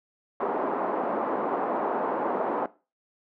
white band-pass noise, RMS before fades -28 dBFS, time 0.4-2.66 s, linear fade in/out 2 ms, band 250 to 1000 Hz, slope 24 dB/octave, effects noise-tail reverb RT60 0.3 s tail -18 dB re dry

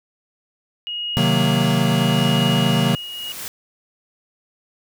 sine tone with tremolo, 2879 Hz, F#7, 48 cents flat, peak -22 dBFS, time 0.87-3.32 s, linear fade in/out 0 ms, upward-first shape triangle, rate 0.79 Hz, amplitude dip 60%
square chord, C half-diminished seventh, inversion none, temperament equal, 130.81 / 155.56 / 185 / 233.1 Hz, C3 / Eb3 / Gb3 / Bb3, 0 / 0 / 0 / 0 cents, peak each -22 dBFS, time 1.17-2.95 s, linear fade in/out 0 ms
white noise with exponential growth, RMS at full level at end -29 dBFS, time 2.37-3.48 s, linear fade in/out 0 ms, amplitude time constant 240 ms
effects none

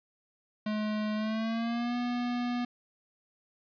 square tone with pitch glide, 213.1 to 243.4 Hz, G#3 to B3, +45 to -25 cents, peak -30 dBFS, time 0.66-2.65 s, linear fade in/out 5 ms, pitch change +230 cents, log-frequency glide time 1.15-1.96 s, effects resampled to 11025 Hz + 10-bit

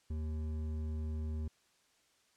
sine tone with hard clipping, 77.78 Hz, D#2, in tune, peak -37 dBFS, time 0.1-1.48 s, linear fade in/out 5 ms, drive 9 dB, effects white hiss -71 dBFS RMS until 2.36 s + low-pass 8000 Hz 12 dB/octave

